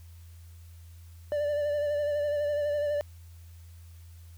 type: tone with vibrato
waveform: triangle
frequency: 587.3 Hz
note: D5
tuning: in tune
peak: -24 dBFS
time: 1.32-3.01 s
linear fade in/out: 0 ms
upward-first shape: sine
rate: 12 Hz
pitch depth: 29 cents each way
effects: added 84 Hz sine -46 dBFS peak until 4.37 s + white hiss -62 dBFS RMS until 4.37 s